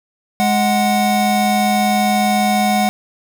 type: tone pair together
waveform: square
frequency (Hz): 208.4 / 740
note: G#3 / F#5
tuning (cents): +6 / 0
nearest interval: octave + minor seventh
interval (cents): 2194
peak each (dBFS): -17 / -16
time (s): 0.4-2.89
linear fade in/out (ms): 0
effects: none